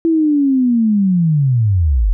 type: linear sweep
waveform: sine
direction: down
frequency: 333.9 to 41.06 Hz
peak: -10 dBFS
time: 0.05-2.13 s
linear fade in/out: 0 ms
effects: none